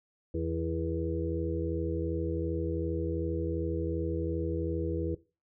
harmonic tone with a mistuned harmonic, 82.7 Hz, E2, 6 cents sharp, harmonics 1 / 2 / 4 / 5 / 6, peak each -34 / -39 / -34 / -39 / -37 dBFS, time 0.34-5.15 s, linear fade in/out 5 ms, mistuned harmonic 6, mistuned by -36 cents, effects noise-tail reverb RT60 0.3 s tail -18 dB re dry

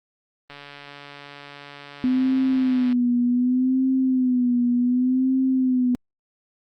click train, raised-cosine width 0.3 ms, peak -24 dBFS, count 348, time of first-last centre 0.5-2.927 s, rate 143 Hz
sine tone with vibrato, 252.4 Hz, B3, 38 cents sharp, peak -17 dBFS, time 2.04-5.95 s, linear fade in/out 0 ms, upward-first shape sine, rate 0.67 Hz, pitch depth 69 cents each way
effects Opus 24 kbps

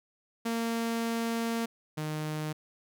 sawtooth tone pair in turn, 230 / 153.8 Hz, A#3 / D#3, -23 / -20 cents, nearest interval perfect fifth, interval 697 cents, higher first, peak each -25 / -28 dBFS, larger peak first, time 0.45-1.66 / 1.97-2.53 s, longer first, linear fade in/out 10 ms, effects none

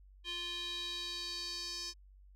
square tone with band-pass filter sweep, 349.2 Hz, F4, in tune, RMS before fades -41 dBFS, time 0.24-1.94 s, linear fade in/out 50 ms, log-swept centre 3300 to 5200 Hz, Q 5.1, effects added 48 Hz sine -56 dBFS peak until 2.35 s

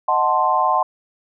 sine chord, D# diminished seventh, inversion none, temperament equal, 622.3 / 740 / 880 / 1046.5 Hz, D#5 / F#5 / A5 / C6, 0 / 0 / 0 / 0 cents, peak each -24 / -20 / -20 / -18 dBFS, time 0.08-0.83 s, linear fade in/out 5 ms, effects none

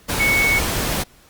sine tone in noise, 2217 Hz, C#7, in tune, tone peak -15 dBFS, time 0.19-0.6 s, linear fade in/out 20 ms, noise pink, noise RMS -22 dBFS, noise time 0.08-1.04 s, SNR +4 dB, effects pink hiss -51 dBFS RMS until 1.29 s + Opus 48 kbps

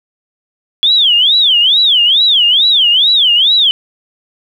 sine tone with vibrato, 3327 Hz, G#7, 2 cents sharp, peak -6 dBFS, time 0.83-3.71 s, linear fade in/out 0 ms, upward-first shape sine, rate 2.3 Hz, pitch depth 290 cents each way, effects 7-bit

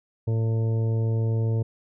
harmonic tone, 112.5 Hz, A2, 39 cents sharp, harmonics 1 / 2 / 3 / 4 / 5 / 6 / 8, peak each -21 / -37 / -38 / -34 / -42 / -48 / -50 dBFS, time 0.27-1.63 s, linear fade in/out 10 ms, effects none

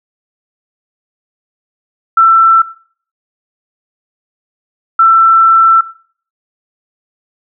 sine tone bursts at uneven times, 1337 Hz, E6, 24 cents sharp, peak -3 dBFS, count 2, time 2.17-2.62 / 4.99-5.81 s, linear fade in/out 5 ms, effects noise-tail reverb RT60 0.5 s tail -18 dB re dry

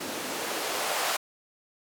blue noise with band-pass filter sweep, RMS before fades -31 dBFS, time 0-1.17 s, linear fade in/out 10 ms, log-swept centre 270 to 760 Hz, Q 1.3, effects none

